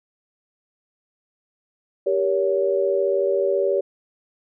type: chord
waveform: sine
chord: G diminished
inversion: none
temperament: just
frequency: 392 / 470.4 / 564.5 Hz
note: G4 / Bb4 / Db5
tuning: 0 / +16 / +31 cents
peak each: -21 / -26 / -21 dBFS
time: 2.06-3.81 s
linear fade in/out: 10 ms
effects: none